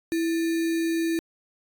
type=tone with sample-and-hold; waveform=sine; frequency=329.6 Hz; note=E4; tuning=in tune; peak=-22 dBFS; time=0.12-1.19 s; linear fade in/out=0 ms; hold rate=2100 Hz; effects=AAC 64 kbps